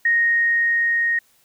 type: tone with level ramp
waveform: sine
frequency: 1864.7 Hz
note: A#6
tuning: in tune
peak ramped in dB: -14 to -17 dBFS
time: 0.05-1.19 s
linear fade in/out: 5 ms
effects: white hiss -59 dBFS RMS until 1.44 s